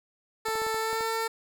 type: tone with pitch glide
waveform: 15% pulse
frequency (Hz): 442.1 to 449.8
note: A4 to A4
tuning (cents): +8 to +38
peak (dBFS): -21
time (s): 0.45-1.28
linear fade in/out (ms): 10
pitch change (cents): +30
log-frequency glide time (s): 0.78-1.04
type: clicks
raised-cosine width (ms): 1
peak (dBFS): -26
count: 7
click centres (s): 0.485 / 0.555 / 0.618 / 0.666 / 0.744 / 0.93 / 1.008
effects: none